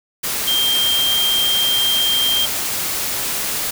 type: tone in noise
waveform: sine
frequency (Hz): 3182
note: G7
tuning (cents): +25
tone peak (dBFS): -15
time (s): 0.47-2.46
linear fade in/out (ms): 10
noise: white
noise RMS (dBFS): -22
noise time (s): 0.23-3.71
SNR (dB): +4
effects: none